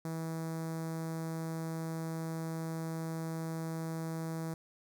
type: tone with notch filter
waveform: sawtooth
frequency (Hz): 162.5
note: E3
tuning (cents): -24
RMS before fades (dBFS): -38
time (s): 0.05-4.54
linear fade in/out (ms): 2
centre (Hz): 2900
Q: 0.63
effects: none